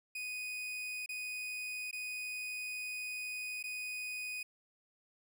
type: tone with dropouts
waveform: 40% pulse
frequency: 2489 Hz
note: D#7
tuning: in tune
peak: -38 dBFS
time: 0.15-4.43 s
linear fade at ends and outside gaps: 5 ms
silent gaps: 1.061-1.09 / 1.912-1.928 / 3.628-3.638 s
effects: none